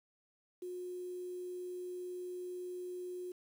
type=tone with quantisation; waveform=sine; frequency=360.9 Hz; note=F#4; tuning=43 cents flat; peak=-40 dBFS; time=0.62-3.32 s; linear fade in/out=5 ms; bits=10; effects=none